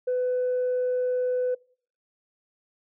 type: tone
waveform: sine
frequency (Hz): 501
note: B4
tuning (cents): +25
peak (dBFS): -21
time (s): 0.07-1.55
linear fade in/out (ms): 10
effects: noise-tail reverb RT60 0.5 s tail -25 dB re dry + tanh soft clip ceiling -20 dBFS